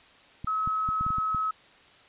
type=clicks; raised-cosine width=5 ms; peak=-23 dBFS; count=8; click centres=0.445 / 0.675 / 0.889 / 1.01 / 1.065 / 1.105 / 1.184 / 1.347 s
type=tone; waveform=sine; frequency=1285 Hz; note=E6; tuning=45 cents flat; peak=-25 dBFS; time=0.47-1.51 s; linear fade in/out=5 ms
effects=white hiss -55 dBFS RMS until 2.08 s + resampled to 8000 Hz